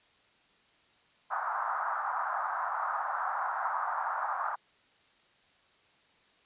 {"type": "band-pass noise", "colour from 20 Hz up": "white", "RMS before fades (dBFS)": -33, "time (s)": [1.3, 4.56], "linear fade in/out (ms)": 20, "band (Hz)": [730, 1400], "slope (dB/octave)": 48, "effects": ["white hiss -65 dBFS RMS until 6.45 s", "resampled to 8000 Hz"]}